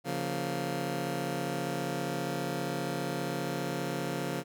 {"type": "chord", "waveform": "15% pulse", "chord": "Bb minor", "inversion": "first", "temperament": "just", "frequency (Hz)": [139.85, 174.81, 233.1], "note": ["Db3", "F3", "Bb3"], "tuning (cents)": [16, 2, 0], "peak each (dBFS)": [-29, -29, -33], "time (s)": [0.04, 4.44], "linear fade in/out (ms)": 50, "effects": []}